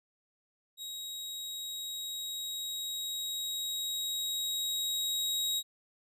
sawtooth tone with level ramp, 3804 Hz, A#7, 34 cents sharp, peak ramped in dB -36 to -26 dBFS, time 0.77-5.63 s, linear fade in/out 50 ms, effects resampled to 32000 Hz

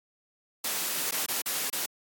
white noise with dropouts, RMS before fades -30 dBFS, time 0.64-1.86 s, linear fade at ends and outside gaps 5 ms, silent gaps 1.111-1.121 / 1.262-1.284 / 1.419-1.458 / 1.7-1.727 s, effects high-pass 200 Hz 12 dB/octave + AAC 64 kbps

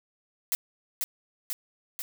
blue noise with echo, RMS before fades -26 dBFS, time 0.52-0.55 s, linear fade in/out 0 ms, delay 490 ms, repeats 3, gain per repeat -3 dB, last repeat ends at 2.02 s, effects none

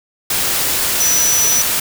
sine tone in noise, 5920 Hz, F#8, in tune, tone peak -13 dBFS, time 1-1.62 s, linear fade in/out 5 ms, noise white, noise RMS -17 dBFS, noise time 0.3-1.8 s, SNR +1 dB, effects none

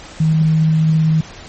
sine tone, 158.2 Hz, D#3, 29 cents sharp, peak -10 dBFS, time 0.2-1.21 s, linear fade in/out 5 ms, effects pink hiss -36 dBFS RMS until 1.48 s + MP3 32 kbps

